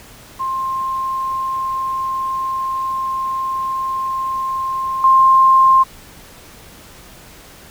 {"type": "tone with level steps", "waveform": "sine", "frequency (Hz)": 1057, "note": "C6", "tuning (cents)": 17, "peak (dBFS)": [-18, -7], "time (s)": [0.39, 5.84], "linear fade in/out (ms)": 20, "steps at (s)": 5.04, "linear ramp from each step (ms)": 2, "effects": ["pink hiss -41 dBFS RMS until 7.7 s"]}